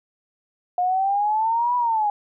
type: exponential two-way sweep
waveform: sine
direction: up then down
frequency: 712 to 987.8 to 816 Hz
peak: -18 dBFS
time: 0.78-2.1 s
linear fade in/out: 2 ms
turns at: 1.76 s
effects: none